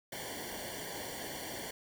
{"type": "noise with comb filter", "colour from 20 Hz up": "pink", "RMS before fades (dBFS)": -42, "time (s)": [0.12, 1.71], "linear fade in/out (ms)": 5, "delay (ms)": 0.78, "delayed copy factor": -0.95, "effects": []}